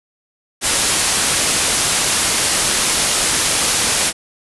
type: low-pass noise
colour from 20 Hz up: white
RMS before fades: -17 dBFS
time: 0.61-4.13 s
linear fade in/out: 50 ms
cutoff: 11000 Hz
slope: 96 dB/octave
effects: none